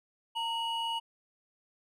triangle tone pair together, 918 / 2914 Hz, A#5 / F#7, -27 / -27 cents, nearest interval octave + minor sixth, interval 2000 cents, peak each -31 / -33 dBFS, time 0.35-1 s, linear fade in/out 20 ms, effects none

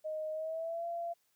sine tone with pitch glide, 622.3 to 682.6 Hz, D#5 to F5, 0 to -40 cents, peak -35 dBFS, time 0.04-1.14 s, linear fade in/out 20 ms, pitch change +160 cents, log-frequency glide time 0.32-0.86 s, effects white hiss -75 dBFS RMS until 1.35 s + high-pass 60 Hz 12 dB/octave

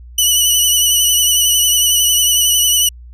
15% pulse tone with vibrato, 2960 Hz, F#7, in tune, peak -3 dBFS, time 0.18-2.89 s, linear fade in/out 5 ms, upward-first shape triangle, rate 11 Hz, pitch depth 37 cents each way, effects added 60 Hz sine -33 dBFS peak until 3.13 s

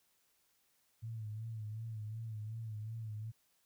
sine tone with vibrato, 110 Hz, A2, in tune, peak -40 dBFS, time 1.02-3.32 s, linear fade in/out 20 ms, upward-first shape sine, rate 2.7 Hz, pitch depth 64 cents each way, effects white hiss -75 dBFS RMS until 3.65 s

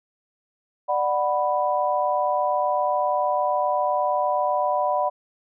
sine chord, B minor, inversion first, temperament just, 592.7 / 740.8 / 987.8 Hz, D5 / F#5 / B5, +16 / +2 / 0 cents, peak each -24 dBFS, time 0.88-5.1 s, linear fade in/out 20 ms, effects none

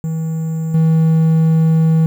triangle tone with level steps, 160.9 Hz, E3, 42 cents flat, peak -15 / -7 dBFS, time 0.04-2.06 s, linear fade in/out 0 ms, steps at 0.74 s, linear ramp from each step 5 ms, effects 7-bit

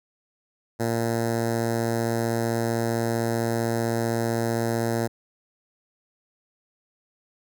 10% pulse tone with notch filter, 115.6 Hz, A#2, 14 cents flat, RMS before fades -25 dBFS, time 0.79-5.08 s, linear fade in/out 20 ms, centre 2900 Hz, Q 0.84, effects none

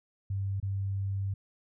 sine tone with dropouts, 98 Hz, G2, in tune, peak -29 dBFS, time 0.3-1.34 s, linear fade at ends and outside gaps 5 ms, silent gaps 0.601-0.627 s, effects none

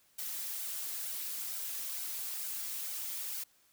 blue noise with flanger, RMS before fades -39 dBFS, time 0.18-3.44 s, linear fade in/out 10 ms, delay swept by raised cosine 1.3 to 5.2 ms, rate 2.2 Hz, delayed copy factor +0.65, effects white hiss -68 dBFS RMS until 3.72 s

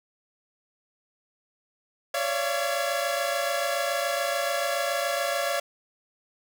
sawtooth tone cluster, 556 / 583 / 682 / 1680 Hz, C#5 / D5 / F5 / G#6, +5 / -13 / -41 / +19 cents, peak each -26 / -28 / -25 / -32 dBFS, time 2.14-5.6 s, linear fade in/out 5 ms, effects none

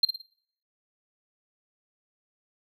triangle tone with echo, 4177 Hz, C8, 4 cents flat, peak -12 dBFS, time 0.03-0.05 s, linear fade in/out 5 ms, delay 56 ms, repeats 3, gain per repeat -9 dB, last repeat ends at 0.218 s, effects noise-tail reverb RT60 0.6 s tail -22 dB re dry + tanh soft clip ceiling -14 dBFS

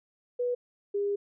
sine tone pair in turn, 490 / 404.9 Hz, B4 / G#4, -14 / -44 cents, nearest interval minor third, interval 330 cents, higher first, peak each -26 dBFS, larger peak neither, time 0.39-0.55 / 0.94-1.16 s, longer second, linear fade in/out 10 ms, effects none

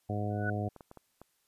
harmonic tone, 103.83 Hz, G#2, in tune, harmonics 1 / 2 / 3 / 4 / 5 / 6 / 7, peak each -33 / -38 / -41 / -42 / -44 / -42 / -40 dBFS, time 0.09-0.69 s, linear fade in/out 10 ms
sine tone with exponential growth, 1480 Hz, F#6, in tune, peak -29 dBFS, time 0.3-0.5 s, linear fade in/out 5 ms, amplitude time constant 43 ms
clicks, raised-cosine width 1 ms, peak -34 dBFS, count 5, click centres 0.763 / 0.808 / 0.914 / 0.973 / 1.216 s
effects white hiss -74 dBFS RMS until 1.47 s + resampled to 32000 Hz

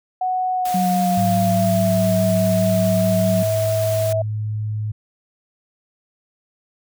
sine tone with pitch glide, 740 to 647.9 Hz, F#5 to E5, 0 to -30 cents, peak -18 dBFS, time 0.21-4.22 s, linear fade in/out 5 ms, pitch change -230 cents, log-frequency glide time 0.54-2.12 s
white noise, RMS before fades -32 dBFS, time 0.65-4.13 s, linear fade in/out 5 ms
sine tone with vibrato, 185 Hz, F#3, in tune, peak -18 dBFS, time 0.74-3.43 s, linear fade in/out 5 ms, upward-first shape square, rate 4.8 Hz, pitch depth 14 cents each way
sine tone, 107 Hz, A2, 48 cents flat, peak -21 dBFS, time 1.17-4.92 s, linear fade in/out 10 ms
effects none

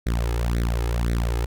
sawtooth tone with flanger, 58.27 Hz, A#1, in tune, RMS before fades -23 dBFS, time 0.06-1.46 s, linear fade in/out 10 ms, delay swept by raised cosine 0.5 to 2.4 ms, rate 1.9 Hz, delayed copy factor +1, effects none

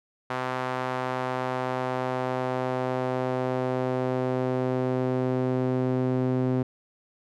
sawtooth tone with band-pass filter sweep, 128.1 Hz, C3, 36 cents flat, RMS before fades -27 dBFS, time 0.3-6.63 s, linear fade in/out 5 ms, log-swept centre 1100 to 290 Hz, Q 1.1, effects none

